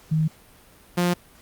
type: tone pair in turn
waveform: sine / sawtooth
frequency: 157.1 / 176.34 Hz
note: D#3 / F3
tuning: +17 / +17 cents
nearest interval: major second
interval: 200 cents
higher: second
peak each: -18 / -15 dBFS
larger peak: second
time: 0.11-0.28 / 0.97-1.14 s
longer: neither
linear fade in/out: 10 ms
effects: pink hiss -52 dBFS RMS until 1.41 s + Opus 48 kbps